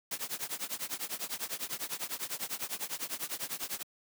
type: noise with tremolo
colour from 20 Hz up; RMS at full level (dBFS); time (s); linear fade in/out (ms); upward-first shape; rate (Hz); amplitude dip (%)
white; -34; 0.11-3.83; 5; triangle; 10; 100
effects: high-pass 150 Hz 12 dB/octave